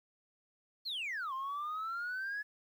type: exponential two-way sweep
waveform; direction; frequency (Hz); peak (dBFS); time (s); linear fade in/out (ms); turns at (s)
sine; down then up; 4435 to 1041 to 1709; -34; 0.85-2.43; 20; 1.33
effects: tanh soft clip ceiling -34 dBFS + 11-bit